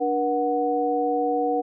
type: tone cluster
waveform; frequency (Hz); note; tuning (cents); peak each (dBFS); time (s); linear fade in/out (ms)
sine; 293.3 / 479.8 / 740; D4 / A#4 / F#5; -2 / +50 / 0; -27 / -24 / -24; 0-1.62; 20
effects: none